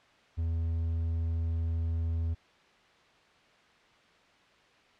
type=tone; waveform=triangle; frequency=82.41 Hz; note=E2; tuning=in tune; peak=-26 dBFS; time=0.37-2.35 s; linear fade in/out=20 ms; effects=white hiss -61 dBFS RMS until 4.99 s + low-pass 3000 Hz 12 dB/octave